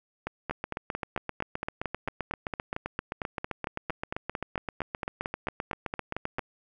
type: two click trains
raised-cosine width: 0.5 ms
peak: -16 / -16 dBFS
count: 28 / 46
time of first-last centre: 0.27-6.392 / 0.51-6.385 s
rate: 4.41 / 7.66 Hz
effects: none